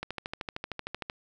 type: click train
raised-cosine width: 0.3 ms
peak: -18 dBFS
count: 15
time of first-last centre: 0.03-1.099 s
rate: 13.1 Hz
effects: none